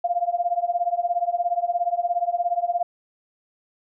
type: tone with tremolo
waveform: sine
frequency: 698.5 Hz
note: F5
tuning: in tune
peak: -16 dBFS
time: 0.04-2.83 s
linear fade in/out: 5 ms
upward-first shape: triangle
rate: 17 Hz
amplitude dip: 100%
effects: none